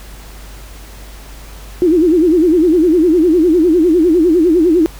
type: tone with vibrato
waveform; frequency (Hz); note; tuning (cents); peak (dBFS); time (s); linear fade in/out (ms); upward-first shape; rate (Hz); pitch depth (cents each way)
sine; 335.7; E4; +32; -7; 1.82-4.86; 0; sine; 9.9; 160
effects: added 50 Hz sine -32 dBFS peak until 4.99 s + pink hiss -38 dBFS RMS until 4.99 s